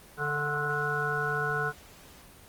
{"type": "harmonic tone with a mistuned harmonic", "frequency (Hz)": 146.83, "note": "D3", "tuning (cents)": 0, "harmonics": [1, 3, 5, 7, 9, 10], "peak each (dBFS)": [-35, -34, -37, -37, -36, -30], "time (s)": [0.17, 1.73], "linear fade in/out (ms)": 50, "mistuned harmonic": 7, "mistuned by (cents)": 45, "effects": ["pink hiss -52 dBFS RMS until 2.48 s", "Opus 24 kbps"]}